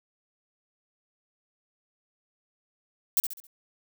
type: noise with echo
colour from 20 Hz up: violet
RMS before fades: -22 dBFS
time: 3.17-3.2 s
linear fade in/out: 0 ms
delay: 67 ms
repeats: 4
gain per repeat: -8 dB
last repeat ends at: 3.468 s
effects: none